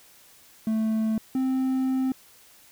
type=tone pair in turn; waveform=triangle; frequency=220 / 261.6 Hz; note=A3 / C4; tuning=0 / 0 cents; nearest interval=minor third; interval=300 cents; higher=second; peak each=-20 dBFS; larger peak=neither; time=0.67-1.18 / 1.35-2.12 s; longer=second; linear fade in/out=2 ms; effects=white hiss -54 dBFS RMS until 2.71 s

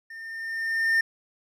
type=tone with level ramp; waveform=triangle; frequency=1811 Hz; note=A6; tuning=49 cents sharp; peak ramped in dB=-37 to -16 dBFS; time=0.1-1.01 s; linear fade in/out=5 ms; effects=none

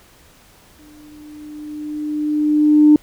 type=tone with exponential growth; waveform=sine; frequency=300.5 Hz; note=D4; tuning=40 cents sharp; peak=-4 dBFS; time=0.79-2.96 s; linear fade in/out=2 ms; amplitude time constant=470 ms; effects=tanh soft clip ceiling 0 dBFS + pink hiss -49 dBFS RMS until 3.02 s

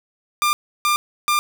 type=tone bursts; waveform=sawtooth; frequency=1196 Hz; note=D6; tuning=31 cents sharp; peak=-12 dBFS; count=3; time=0.42-1.39 s; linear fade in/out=0 ms; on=110 ms; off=320 ms; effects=none

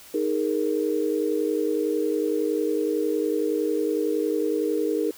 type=chord; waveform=sine; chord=D# suspended fourth; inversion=none; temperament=equal with one note detuned; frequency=312.4 / 415.3 / 466.2 Hz; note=D#4 / G#4 / A#4; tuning=+7 / 0 / 0 cents; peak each=-26 dBFS; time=0.14-5.11 s; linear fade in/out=5 ms; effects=white hiss -47 dBFS RMS until 5.17 s

